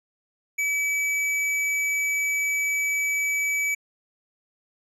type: tone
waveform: square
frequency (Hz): 2292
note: D7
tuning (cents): -43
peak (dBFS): -23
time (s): 0.58-3.75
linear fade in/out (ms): 10
effects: low-pass 12000 Hz 12 dB/octave